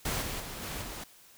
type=noise with level steps; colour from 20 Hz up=pink; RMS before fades=-32 / -36 / -41 / -38 / -41 dBFS; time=0.05-1.04 s; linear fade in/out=5 ms; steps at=0.21 / 0.39 / 0.61 / 0.81 s; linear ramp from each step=20 ms; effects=white hiss -57 dBFS RMS until 1.37 s